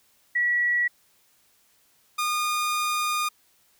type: tone pair in turn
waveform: sine / sawtooth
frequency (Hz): 1934 / 1220.7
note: B6 / D#6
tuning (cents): -37 / -33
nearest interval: minor sixth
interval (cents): 796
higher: first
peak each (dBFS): -20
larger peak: neither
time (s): 0.35-0.88 / 2.18-3.29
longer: second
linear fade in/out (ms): 10
effects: white hiss -63 dBFS RMS until 3.79 s